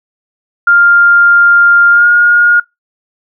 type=tone with pitch glide; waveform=sine; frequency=1400 to 1427.8 Hz; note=F6 to F6; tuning=+4 to +38 cents; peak=-3 dBFS; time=0.67-2.6 s; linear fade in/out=5 ms; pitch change=+34 cents; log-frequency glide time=1.91-2.07 s; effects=noise-tail reverb RT60 0.2 s tail -26 dB re dry